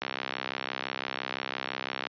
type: click train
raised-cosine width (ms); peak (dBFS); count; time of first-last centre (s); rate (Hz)
0.3; -14; 136; 0.02-2.069; 65.9
effects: high-pass 200 Hz 12 dB/octave + resampled to 11025 Hz